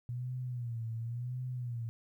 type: tone with vibrato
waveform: sine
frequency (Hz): 120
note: B2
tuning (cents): -49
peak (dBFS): -35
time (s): 0.09-1.89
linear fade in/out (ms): 0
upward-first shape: sine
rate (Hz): 0.93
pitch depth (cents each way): 99
effects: 12-bit